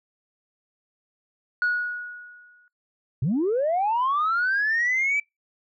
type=tone with exponential decay; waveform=sine; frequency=1457 Hz; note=F#6; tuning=27 cents flat; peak=-17 dBFS; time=1.62-2.68 s; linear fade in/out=1 ms; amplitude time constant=230 ms
type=linear sweep; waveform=sine; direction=up; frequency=110.6 to 2328 Hz; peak=-19 dBFS; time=3.22-5.2 s; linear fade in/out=5 ms
effects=noise-tail reverb RT60 0.2 s tail -26 dB re dry + tanh soft clip ceiling -17 dBFS